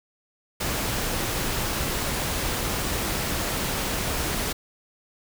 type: noise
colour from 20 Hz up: pink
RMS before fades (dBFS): -27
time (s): 0.6-4.53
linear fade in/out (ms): 10
effects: none